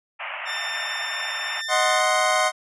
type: band-pass noise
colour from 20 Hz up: white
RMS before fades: -32 dBFS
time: 0.19-1.62 s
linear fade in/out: 20 ms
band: 590 to 2900 Hz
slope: 96 dB/octave
type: tone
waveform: 20% pulse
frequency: 1797 Hz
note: A6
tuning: 36 cents sharp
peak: -23 dBFS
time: 0.45-2.02 s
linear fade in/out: 50 ms
type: chord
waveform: 25% pulse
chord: C diminished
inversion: first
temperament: equal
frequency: 622.3 / 740 / 1046.5 Hz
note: Eb5 / Gb5 / C6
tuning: 0 / 0 / 0 cents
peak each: -19 dBFS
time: 1.68-2.52 s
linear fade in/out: 50 ms
effects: resampled to 24000 Hz